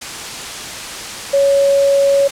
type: tone in noise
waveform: sine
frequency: 557 Hz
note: C#5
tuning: 8 cents sharp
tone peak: -9 dBFS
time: 1.33-2.28 s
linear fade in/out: 10 ms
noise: white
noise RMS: -26 dBFS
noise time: 0.01-2.31 s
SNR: +14 dB
effects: low-pass 8000 Hz 12 dB/octave